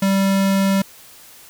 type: tone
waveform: square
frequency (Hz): 194.8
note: G3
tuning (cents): -11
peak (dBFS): -15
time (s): 0.02-0.82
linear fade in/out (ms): 5
effects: white hiss -44 dBFS RMS until 1.49 s